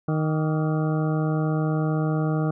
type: harmonic tone with a mistuned harmonic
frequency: 155.56 Hz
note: D#3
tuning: in tune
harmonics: 1 / 2 / 3 / 4 / 5 / 7 / 8 / 9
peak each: -22 / -28 / -32 / -34 / -36 / -39 / -40 / -41 dBFS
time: 0.08-2.51 s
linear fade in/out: 5 ms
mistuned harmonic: 7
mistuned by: +90 cents
effects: none